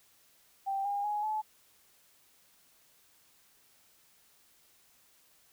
sine tone with pitch steps, 784 / 808.8 / 834.5 / 860.9 Hz, G5 / G#5 / G#5 / A5, 0 / -46 / +8 / -38 cents, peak -30 dBFS, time 0.66-1.42 s, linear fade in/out 20 ms, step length 190 ms, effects white hiss -65 dBFS RMS until 5.52 s

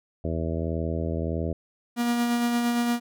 harmonic tone, 81.6 Hz, E2, 17 cents flat, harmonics 1 / 2 / 3 / 4 / 5 / 6 / 7 / 8, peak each -29 / -32 / -34 / -35 / -36 / -37 / -37 / -38 dBFS, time 0.24-1.53 s, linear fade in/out 5 ms
45% pulse tone with tremolo, 238.5 Hz, A#3, 40 cents sharp, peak -21 dBFS, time 1.96-3 s, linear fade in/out 50 ms, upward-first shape sine, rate 8.7 Hz, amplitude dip 30%
effects none

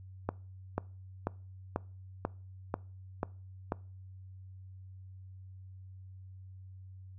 click train, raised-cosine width 1 ms, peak -17 dBFS, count 8, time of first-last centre 0.29-3.721 s, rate 2.04 Hz, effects noise-tail reverb RT60 0.4 s tail -23 dB re dry + added 94 Hz sine -47 dBFS peak until 7.18 s

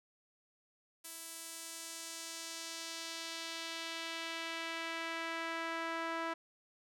sawtooth tone with band-pass filter sweep, 329.6 Hz, E4, in tune, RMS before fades -42 dBFS, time 1.04-6.34 s, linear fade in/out 10 ms, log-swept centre 11000 to 1300 Hz, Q 1.1, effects none

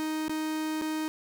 45% pulse tone with dropouts, 311.9 Hz, D#4, 4 cents sharp, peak -29 dBFS, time 0-1.08 s, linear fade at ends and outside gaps 0 ms, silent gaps 0.282-0.295 / 0.814-0.82 s, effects none

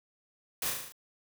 white noise with echo, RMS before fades -33 dBFS, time 0.62-0.7 s, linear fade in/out 2 ms, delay 37 ms, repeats 6, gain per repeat -3 dB, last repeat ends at 0.922 s, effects none

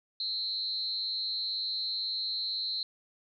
sine tone with amplitude modulation, 4101 Hz, C8, 36 cents flat, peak -27 dBFS, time 0.2-2.83 s, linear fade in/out 2 ms, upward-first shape sine, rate 298 Hz, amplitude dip 80%, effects none

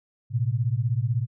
sine beating tone pair, 111.9 / 127.9 Hz, A2 / C3, +30 / -39 cents, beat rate 16 Hz, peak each -24 / -25 dBFS, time 0.3-1.27 s, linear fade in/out 50 ms, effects none

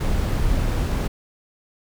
brown noise, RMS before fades -21 dBFS, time 0-1.08 s, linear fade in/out 10 ms, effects none

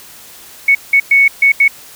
sine tone bursts at uneven times, 2217 Hz, C#7, in tune, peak -5 dBFS, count 5, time 0.68-0.75 / 0.93-1 / 1.11-1.28 / 1.42-1.52 / 1.6-1.68 s, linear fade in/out 5 ms, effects white hiss -37 dBFS RMS until 1.95 s

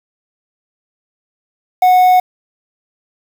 triangle tone with quantisation, 734 Hz, F#5, 14 cents flat, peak -4 dBFS, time 1.82-2.2 s, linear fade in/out 5 ms, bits 5, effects none

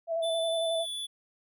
sine tone with vibrato, 661 Hz, E5, 5 cents sharp, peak -27 dBFS, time 0.07-0.86 s, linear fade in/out 50 ms, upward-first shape square, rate 11 Hz, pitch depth 22 cents each way
square tone with pitch glide, 3509 to 3451 Hz, A7 to A7, -5 to -34 cents, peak -34 dBFS, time 0.22-1.07 s, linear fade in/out 20 ms, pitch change -29 cents, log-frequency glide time 0.74-0.88 s
effects none

